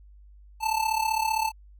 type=tone with amplitude modulation; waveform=square; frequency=880 Hz; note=A5; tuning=in tune; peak=-21 dBFS; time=0.6-1.52 s; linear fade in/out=50 ms; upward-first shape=sine; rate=35.4 Hz; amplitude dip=75%; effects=added 50 Hz sine -48 dBFS peak until 1.79 s